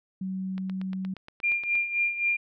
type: tone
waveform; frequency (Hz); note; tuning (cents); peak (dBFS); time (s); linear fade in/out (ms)
sine; 188.8; F#3; +35; -29; 0.21-1.14; 5
type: click train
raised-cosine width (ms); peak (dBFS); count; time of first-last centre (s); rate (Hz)
0.3; -27; 11; 0.58-1.754; 8.52
type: tone with tremolo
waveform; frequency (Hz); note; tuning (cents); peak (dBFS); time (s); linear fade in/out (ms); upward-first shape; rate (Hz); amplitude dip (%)
sine; 2397; D7; +35; -21; 1.43-2.37; 10; sine; 3.8; 70
effects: none